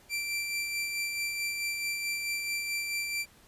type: tone with tremolo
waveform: sawtooth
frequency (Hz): 2349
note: D7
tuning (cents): 0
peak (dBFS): -26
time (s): 0.09-3.26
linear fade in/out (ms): 50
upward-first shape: sine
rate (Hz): 4.6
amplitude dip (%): 35
effects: pink hiss -59 dBFS RMS until 3.47 s + resampled to 32000 Hz